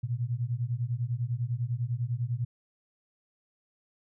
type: beating tone pair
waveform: sine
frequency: 115.6 / 125.6 Hz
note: A#2 / B2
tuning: -14 / +30 cents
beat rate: 10 Hz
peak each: -31 dBFS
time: 0.03-2.45 s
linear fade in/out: 10 ms
effects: none